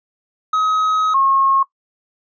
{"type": "tone pair in turn", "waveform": ["triangle", "sine"], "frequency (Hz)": [1270, 1083.8], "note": ["D#6", "C#6"], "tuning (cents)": [35, -39], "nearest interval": "minor third", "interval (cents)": 274, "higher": "first", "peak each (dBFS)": -12, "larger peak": "neither", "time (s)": [[0.53, 1.14], [1.14, 1.63]], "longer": "first", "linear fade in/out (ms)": 5, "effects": ["noise-tail reverb RT60 0.1 s tail -17 dB re dry", "resampled to 16000 Hz"]}